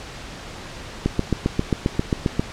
click train, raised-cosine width 3 ms, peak -5 dBFS, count 11, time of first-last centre 1.06-2.395 s, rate 7.49 Hz, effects pink hiss -36 dBFS RMS until 2.52 s + low-pass 6000 Hz 12 dB/octave

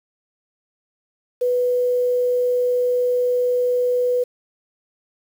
sine tone with quantisation, 493.9 Hz, B4, in tune, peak -16 dBFS, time 1.41-4.24 s, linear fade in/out 10 ms, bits 7, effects none

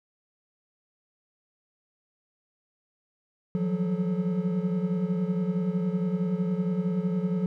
triangle tone cluster, 164.4 / 179.8 / 190.6 / 431.1 Hz, E3 / F#3 / G3 / A4, -4 / -49 / -48 / -35 cents, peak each -32 / -24 / -32 / -33 dBFS, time 3.55-7.46 s, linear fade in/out 0 ms, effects none

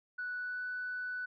sine tone with pitch glide, 1479 to 1490.1 Hz, F#6 to F#6, -1 to +12 cents, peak -35 dBFS, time 0.18-1.26 s, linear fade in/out 10 ms, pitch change +13 cents, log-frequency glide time 0.37-0.64 s, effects tanh soft clip ceiling -31 dBFS

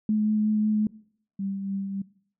sine tone with vibrato, 213.5 Hz, G#3, 48 cents sharp, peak -20 dBFS, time 0.09-0.87 s, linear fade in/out 2 ms, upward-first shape sine, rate 5.4 Hz, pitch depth 9 cents each way
sine tone with tremolo, 196 Hz, G3, in tune, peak -26 dBFS, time 1.39-2.02 s, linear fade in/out 5 ms, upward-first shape triangle, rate 3.5 Hz, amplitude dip 45%
effects noise-tail reverb RT60 0.6 s tail -21 dB re dry

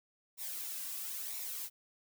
blue noise with flanger, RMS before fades -41 dBFS, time 0.37-1.7 s, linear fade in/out 50 ms, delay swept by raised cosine 0.63 to 2.33 ms, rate 1 Hz, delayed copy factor -0.55, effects none

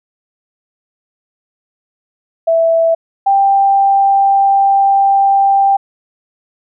sine tone pair in turn, 659.3 / 788.6 Hz, E5 / G5, 0 / +10 cents, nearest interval minor third, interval 310 cents, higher second, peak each -8 / -7 dBFS, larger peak second, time 2.47-2.95 / 3.26-5.77 s, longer second, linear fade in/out 10 ms, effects none

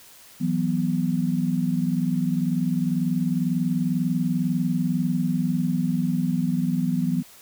sine chord, E suspended second, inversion none, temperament equal, 164.81 / 185 / 246.9 Hz, E3 / F#3 / B3, 0 / 0 / 0 cents, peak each -25 dBFS, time 0.4-7.23 s, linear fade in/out 20 ms, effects white hiss -49 dBFS RMS until 7.41 s

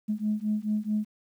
sine beating tone pair, 210 / 214.6 Hz, G#3 / A3, +19 / -43 cents, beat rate 4.6 Hz, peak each -28 dBFS, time 0.08-1.05 s, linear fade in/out 20 ms, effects tanh soft clip ceiling -18 dBFS + 10-bit

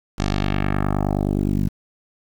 10% pulse tone with low-pass filter sweep, 49.63 Hz, G1, 22 cents sharp, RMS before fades -21 dBFS, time 0.18-1.69 s, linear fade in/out 10 ms, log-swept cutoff 6600 to 190 Hz, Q 1.5, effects 7-bit

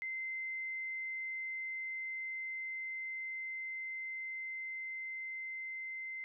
sine tone with level ramp, 2073 Hz, C7, 17 cents flat, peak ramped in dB -37 to -40 dBFS, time 0.02-6.24 s, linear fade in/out 0 ms, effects none

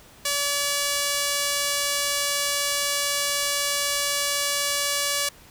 sawtooth tone with band-pass filter, 572 Hz, D5, 46 cents flat, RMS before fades -25 dBFS, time 0.25-5.29 s, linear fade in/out 5 ms, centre 7500 Hz, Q 0.62, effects pink hiss -50 dBFS RMS until 5.5 s

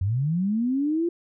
sine linear sweep, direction up, 87.4 to 349.2 Hz, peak -21 dBFS, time 0.01-1.09 s, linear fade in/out 5 ms, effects none

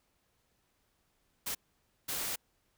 white noise bursts at uneven times, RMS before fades -36 dBFS, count 2, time 1.46-1.55 / 2.08-2.36 s, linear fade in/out 10 ms, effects pink hiss -75 dBFS RMS until 2.77 s

